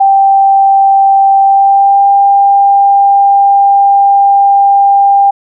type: tone with pitch glide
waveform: sine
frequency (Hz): 784 to 796.8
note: G5 to G5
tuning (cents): 0 to +28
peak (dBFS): -3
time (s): 0-5.31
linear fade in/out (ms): 10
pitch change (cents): +28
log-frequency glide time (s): 1.43-2.06
effects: none